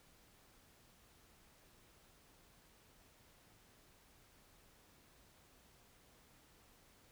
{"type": "silence", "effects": ["pink hiss -67 dBFS RMS until 7.11 s"]}